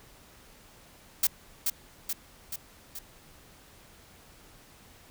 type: noise with echo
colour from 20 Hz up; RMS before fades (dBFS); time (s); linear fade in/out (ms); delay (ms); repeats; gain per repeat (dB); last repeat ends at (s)
blue; -23; 1.23-1.27; 5; 430; 4; -4; 2.99
effects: pink hiss -55 dBFS RMS until 5.1 s